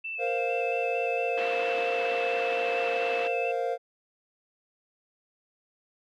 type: tone with vibrato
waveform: sine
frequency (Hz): 2641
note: E7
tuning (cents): +3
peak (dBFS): -32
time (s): 0.04-3.52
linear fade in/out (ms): 10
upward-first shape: square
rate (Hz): 4.4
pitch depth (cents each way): 13
type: chord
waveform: triangle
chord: Bb suspended second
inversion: none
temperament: equal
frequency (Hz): 466.2 / 523.3 / 698.5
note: Bb4 / C5 / F5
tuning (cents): 0 / 0 / 0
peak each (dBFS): -29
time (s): 0.18-3.78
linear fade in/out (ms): 50
type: band-pass noise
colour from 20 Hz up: white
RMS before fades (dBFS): -38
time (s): 1.37-3.28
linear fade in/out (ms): 10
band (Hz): 250 to 3000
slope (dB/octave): 24
effects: none